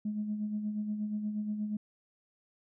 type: tone with tremolo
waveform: sine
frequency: 210.9 Hz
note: G#3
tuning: 27 cents sharp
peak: -29 dBFS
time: 0.05-1.77 s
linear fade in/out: 5 ms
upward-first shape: sine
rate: 8.4 Hz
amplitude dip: 50%
effects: tanh soft clip ceiling -25 dBFS

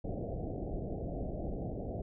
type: low-pass noise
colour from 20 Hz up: pink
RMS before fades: -38 dBFS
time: 0.04-2.02 s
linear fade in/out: 5 ms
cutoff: 740 Hz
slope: 96 dB/octave
effects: none

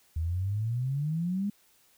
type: exponential sweep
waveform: sine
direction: up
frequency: 77.78 to 208.1 Hz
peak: -27 dBFS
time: 0.16-1.5 s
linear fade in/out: 5 ms
effects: white hiss -64 dBFS RMS until 1.97 s

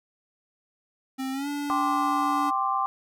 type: tone with pitch glide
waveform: square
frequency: 264.4 to 288.3 Hz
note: C4 to D4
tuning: +18 to -32 cents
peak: -29 dBFS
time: 1.18-2.51 s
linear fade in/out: 20 ms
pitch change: +150 cents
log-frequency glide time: 1.32-1.48 s
type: chord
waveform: sine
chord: G suspended fourth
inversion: none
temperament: equal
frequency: 784 / 1046.5 / 1174.7 Hz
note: G5 / C6 / D6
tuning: 0 / 0 / 0 cents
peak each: -28 / -27 / -27 dBFS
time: 1.7-2.86 s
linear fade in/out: 0 ms
effects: none

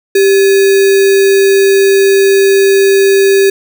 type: tone with sample-and-hold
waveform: sine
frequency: 392 Hz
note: G4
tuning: in tune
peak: -4 dBFS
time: 0.15-3.5 s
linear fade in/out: 5 ms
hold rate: 2100 Hz
effects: none

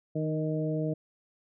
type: harmonic tone with a mistuned harmonic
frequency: 156 Hz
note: D#3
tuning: 5 cents sharp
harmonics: 1 / 2 / 3 / 4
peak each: -30 / -33 / -35 / -36 dBFS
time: 0.15-0.94 s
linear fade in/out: 10 ms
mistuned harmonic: 2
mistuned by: -16 cents
effects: none

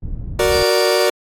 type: low-pass noise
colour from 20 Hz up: pink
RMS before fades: -26 dBFS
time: 0.02-0.63 s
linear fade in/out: 5 ms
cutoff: 140 Hz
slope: 12 dB/octave
type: chord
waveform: 40% pulse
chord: Gb augmented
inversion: none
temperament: equal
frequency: 370 / 466.2 / 587.3 Hz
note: Gb4 / Bb4 / D5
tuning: 0 / 0 / 0 cents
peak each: -17 dBFS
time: 0.39-1.1 s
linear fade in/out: 5 ms
type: tone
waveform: sine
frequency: 4699 Hz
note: D8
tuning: in tune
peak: -23 dBFS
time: 0.5-1.1 s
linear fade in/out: 50 ms
effects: AAC 48 kbps

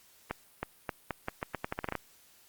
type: accelerating click train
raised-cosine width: 0.5 ms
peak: -17 dBFS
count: 14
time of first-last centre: 0.31-1.953 s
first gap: 320 ms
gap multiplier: 0.82
effects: white hiss -61 dBFS RMS until 2.48 s + Opus 48 kbps

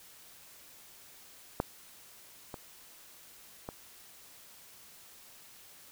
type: clicks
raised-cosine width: 1 ms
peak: -14 / -26 / -24 dBFS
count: 3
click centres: 1.601 / 2.542 / 3.689 s
effects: white hiss -55 dBFS RMS until 5.91 s

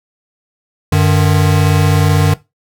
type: tone pair together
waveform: square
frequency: 95.31 / 151.3 Hz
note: G2 / D#3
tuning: -48 / -48 cents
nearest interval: minor sixth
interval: 800 cents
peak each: -12 dBFS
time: 0.92-2.34 s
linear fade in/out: 5 ms
effects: noise-tail reverb RT60 0.2 s tail -17 dB re dry

